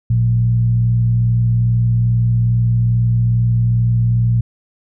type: tone with frequency modulation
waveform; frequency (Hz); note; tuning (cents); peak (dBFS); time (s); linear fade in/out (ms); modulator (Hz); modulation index
sine; 116.6; A#2; +1; -11; 0.1-4.41; 5; 62.4; 0.39
effects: none